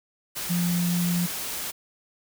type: tone in noise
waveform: sine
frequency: 174.61 Hz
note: F3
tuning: in tune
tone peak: -22 dBFS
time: 0.49-1.27 s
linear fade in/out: 20 ms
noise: white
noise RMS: -32 dBFS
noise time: 0.35-1.72 s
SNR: +7 dB
effects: none